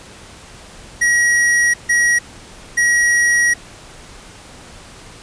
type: tone bursts at uneven times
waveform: square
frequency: 1907 Hz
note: A#6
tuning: 39 cents sharp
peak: -12 dBFS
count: 3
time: 1.01-1.74 / 1.89-2.19 / 2.77-3.54 s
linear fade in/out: 10 ms
effects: pink hiss -39 dBFS RMS until 5.22 s + resampled to 22050 Hz